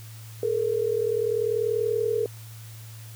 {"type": "tone pair together", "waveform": "sine", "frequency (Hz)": [425.8, 466.2], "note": ["G#4", "A#4"], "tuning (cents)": [43, 0], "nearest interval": "major second", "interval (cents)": 157, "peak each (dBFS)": -25, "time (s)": [0.43, 2.26], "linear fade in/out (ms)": 2, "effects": ["added 111 Hz sine -40 dBFS peak until 3.15 s", "white hiss -49 dBFS RMS until 3.15 s"]}